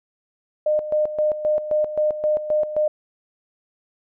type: tone with tremolo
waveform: sine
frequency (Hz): 608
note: D#5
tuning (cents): -40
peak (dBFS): -16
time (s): 0.66-2.88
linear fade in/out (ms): 5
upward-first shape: square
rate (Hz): 3.8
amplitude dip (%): 70
effects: none